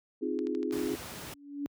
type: chord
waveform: sine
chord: F minor seventh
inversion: second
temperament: equal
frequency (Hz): 261.6 / 311.1 / 349.2 / 415.3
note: C4 / Eb4 / F4 / Ab4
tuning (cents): 0 / 0 / 0 / 0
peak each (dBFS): -35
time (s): 0.21-0.96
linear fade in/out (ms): 20
type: click train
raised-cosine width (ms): 0.2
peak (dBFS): -31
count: 12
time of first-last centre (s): 0.39-1.27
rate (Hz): 12.5
type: noise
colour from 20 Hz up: pink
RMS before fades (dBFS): -42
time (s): 0.72-1.34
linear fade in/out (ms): 5
type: tone with exponential growth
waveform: sine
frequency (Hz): 285.5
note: D4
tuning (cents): -49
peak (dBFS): -29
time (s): 1.2-1.66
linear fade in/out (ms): 0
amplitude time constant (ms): 100
effects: high-pass 80 Hz 12 dB/octave